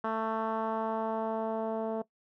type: tone with low-pass filter sweep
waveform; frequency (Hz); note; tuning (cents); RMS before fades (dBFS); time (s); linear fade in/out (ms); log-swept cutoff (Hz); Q
10% pulse; 222; A3; +16; -32; 0.04-2.02; 5; 1300 to 600; 1.6
effects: noise-tail reverb RT60 0.1 s tail -19 dB re dry